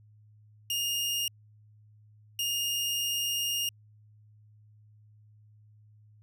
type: tone bursts at uneven times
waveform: sawtooth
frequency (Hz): 2836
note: F7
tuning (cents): +26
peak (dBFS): -25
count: 2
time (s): 0.7-1.28 / 2.39-3.69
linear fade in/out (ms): 2
effects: added 106 Hz sine -55 dBFS peak until 6.22 s